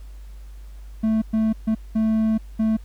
triangle tone bursts at uneven times, 220 Hz, A3, in tune, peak -15 dBFS, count 5, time 1.03-1.22 / 1.33-1.53 / 1.67-1.75 / 1.95-2.38 / 2.59-2.77 s, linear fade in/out 10 ms, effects added 50 Hz sine -36 dBFS peak until 2.84 s + pink hiss -57 dBFS RMS until 2.84 s

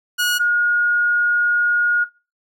sawtooth / sine tone pair in turn, 1451 / 1436 Hz, F#6 / F6, -34 / +48 cents, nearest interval unison, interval 18 cents, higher first, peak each -13 dBFS, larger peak neither, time 0.18-0.39 / 0.39-2.05 s, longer second, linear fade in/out 20 ms, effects noise-tail reverb RT60 0.3 s tail -20 dB re dry

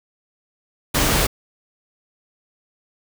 pink noise, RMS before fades -18 dBFS, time 0.94-1.27 s, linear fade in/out 10 ms, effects none

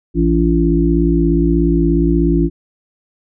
harmonic tone with a mistuned harmonic, 56.8 Hz, A#1, 44 cents flat, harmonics 1 / 3 / 5 / 6, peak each -16 / -16 / -16 / -16 dBFS, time 0.14-2.5 s, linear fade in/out 50 ms, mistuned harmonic 3, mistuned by -18 cents, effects none

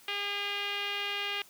5% pulse tone with low-pass filter, 405.4 Hz, G#4, 42 cents flat, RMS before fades -34 dBFS, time 0.08-1.42 s, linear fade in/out 2 ms, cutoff 2900 Hz, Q 2.7, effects white hiss -57 dBFS RMS until 1.49 s + high-pass 80 Hz 12 dB/octave

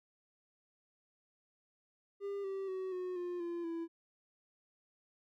triangle tone with pitch steps, 400 / 387.9 / 376.2 / 364.9 / 353.9 / 343.2 / 332.9 Hz, G4 / G4 / F#4 / F#4 / F4 / F4 / E4, +35 / -18 / +29 / -24 / +23 / -30 / +17 cents, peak -35 dBFS, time 2.2-3.88 s, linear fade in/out 50 ms, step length 240 ms, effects none

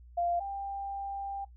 sine tone pair in turn, 694 / 793 Hz, F5 / G5, -11 / +20 cents, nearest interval major second, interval 231 cents, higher second, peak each -27 / -34 dBFS, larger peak first, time 0.17-0.4 / 0.4-1.45 s, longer second, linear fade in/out 10 ms, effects noise-tail reverb RT60 0.1 s tail -17 dB re dry + added 60 Hz sine -50 dBFS peak until 1.56 s

